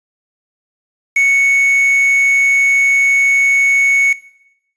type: tone with quantisation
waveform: triangle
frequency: 2217 Hz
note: C#7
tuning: in tune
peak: -7 dBFS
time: 1.16-4.13 s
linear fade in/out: 5 ms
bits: 5
effects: noise-tail reverb RT60 0.8 s tail -19 dB re dry + resampled to 24000 Hz